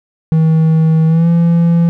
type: tone with pitch glide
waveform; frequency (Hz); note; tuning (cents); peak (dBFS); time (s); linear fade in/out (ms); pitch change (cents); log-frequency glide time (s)
triangle; 160 to 169.03; D#3 to E3; +49 to +44; -5; 0.32-1.89; 0; +95; 1.07-1.28
effects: none